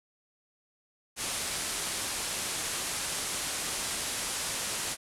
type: low-pass noise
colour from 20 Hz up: white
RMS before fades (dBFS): -34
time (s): 1.16-4.97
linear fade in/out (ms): 50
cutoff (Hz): 11000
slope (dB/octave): 48
effects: none